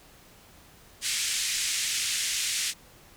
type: band-pass noise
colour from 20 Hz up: white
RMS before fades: -29 dBFS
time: 1.01-2.74 s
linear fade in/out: 50 ms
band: 1900 to 8700 Hz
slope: 24 dB/octave
effects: pink hiss -54 dBFS RMS until 3.16 s